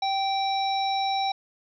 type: harmonic tone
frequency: 780 Hz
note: G5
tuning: 9 cents flat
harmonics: 1 / 3 / 5 / 7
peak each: -24 / -37 / -31 / -38 dBFS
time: 0.02-1.32 s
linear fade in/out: 5 ms
effects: none